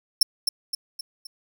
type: tone with echo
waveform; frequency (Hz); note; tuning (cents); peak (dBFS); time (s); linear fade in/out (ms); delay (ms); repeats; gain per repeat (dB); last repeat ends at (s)
sawtooth; 5350; E8; +25; -10; 0.21-0.23; 5; 260; 4; -6; 1.27
effects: none